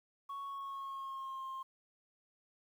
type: tone with pitch glide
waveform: sine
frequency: 1110 to 1061.7 Hz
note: C#6 to C6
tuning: +2 to +25 cents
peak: -38 dBFS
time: 0.29-1.63 s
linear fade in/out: 10 ms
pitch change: -77 cents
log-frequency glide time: 0.44-1.45 s
effects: tanh soft clip ceiling -39 dBFS + 11-bit